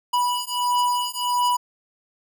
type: beating tone pair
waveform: square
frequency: 980 / 981.5 Hz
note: B5 / B5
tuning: -14 / -11 cents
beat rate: 1.5 Hz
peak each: -24 dBFS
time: 0.13-1.57 s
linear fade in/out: 10 ms
effects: none